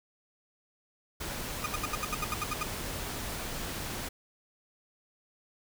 pink noise, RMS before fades -37 dBFS, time 1.2-4.09 s, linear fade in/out 10 ms
30% pulse tone bursts, 1228 Hz, D#6, 23 cents flat, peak -27 dBFS, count 11, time 1.64-2.631 s, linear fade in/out 2 ms, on 21 ms, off 76 ms
effects none

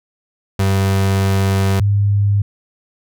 35% pulse / sine tone pair in turn, 97 / 101.45 Hz, G2 / G#2, -18 / -40 cents, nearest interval minor second, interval 78 cents, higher second, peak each -11 dBFS, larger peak neither, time 0.59-1.8 / 1.8-2.42 s, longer first, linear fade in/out 5 ms, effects none

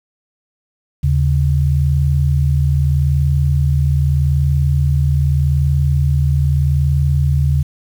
sine tone pair together, 77.78 / 138.59 Hz, D#2 / C#3, 0 / 0 cents, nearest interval minor seventh, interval 1000 cents, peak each -14 dBFS, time 1.03-7.63 s, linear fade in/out 10 ms, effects 7-bit

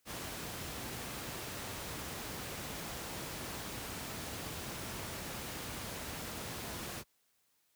pink noise, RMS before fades -42 dBFS, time 0.05-7.04 s, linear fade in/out 50 ms, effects white hiss -75 dBFS RMS until 7.75 s + high-pass 60 Hz 12 dB/octave

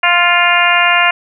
harmonic tone with a mistuned harmonic, 349.2 Hz, F4, in tune, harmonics 2 / 3 / 4 / 5 / 6 / 7 / 8, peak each -16 / -16 / -16 / -16 / -16 / -16 / -16 dBFS, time 0.03-1.11 s, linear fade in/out 5 ms, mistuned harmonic 6, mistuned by +16 cents, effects none

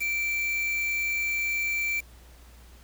triangle tone with quantisation, 2341 Hz, D7, 6 cents flat, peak -24 dBFS, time 0-2.01 s, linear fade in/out 20 ms, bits 6, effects added 60 Hz sine -49 dBFS peak until 2.83 s + pink hiss -56 dBFS RMS until 2.83 s

